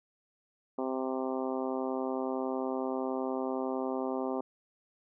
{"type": "harmonic tone", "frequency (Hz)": 130.81, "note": "C3", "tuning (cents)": 0, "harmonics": [2, 3, 4, 5, 6, 7, 8, 9], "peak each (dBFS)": [-35, -36, -38, -40, -41, -44, -45, -47], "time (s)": [0.78, 4.41], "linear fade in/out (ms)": 5, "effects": []}